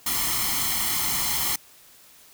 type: noise with comb filter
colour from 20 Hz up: white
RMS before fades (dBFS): -25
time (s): 0.06-1.56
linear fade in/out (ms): 5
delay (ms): 0.95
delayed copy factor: +0.7
effects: white hiss -52 dBFS RMS until 2.33 s